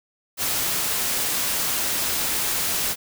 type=noise; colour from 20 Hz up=white; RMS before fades=-24 dBFS; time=0.37-2.96 s; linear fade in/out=50 ms; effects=none